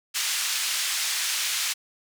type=band-pass noise; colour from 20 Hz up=white; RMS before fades=-27 dBFS; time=0.14-1.74 s; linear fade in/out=20 ms; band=1700 to 7300 Hz; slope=12 dB/octave; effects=none

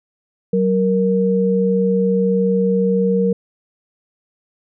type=tone pair together; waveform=sine; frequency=188.61 / 467.1 Hz; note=F#3 / A#4; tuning=+33 / +3 cents; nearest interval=octave + major third; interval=1570 cents; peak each=-16 dBFS; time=0.53-3.33 s; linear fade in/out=5 ms; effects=none

